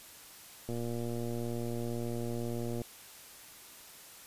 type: click train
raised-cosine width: 2 ms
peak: -25 dBFS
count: 252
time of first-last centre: 0.69-2.817 s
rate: 118 Hz
effects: white hiss -52 dBFS RMS until 4.26 s + resampled to 32000 Hz